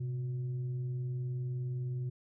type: tone with frequency modulation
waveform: sine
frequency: 127.4 Hz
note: C3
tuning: 46 cents flat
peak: -33 dBFS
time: 0-2.1 s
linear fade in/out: 10 ms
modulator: 235 Hz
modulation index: 0.27
effects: none